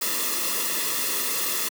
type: noise with comb filter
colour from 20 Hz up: white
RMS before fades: -26 dBFS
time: 0.01-1.69 s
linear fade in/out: 10 ms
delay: 1.3 ms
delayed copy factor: -0.75
effects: high-pass 200 Hz 12 dB/octave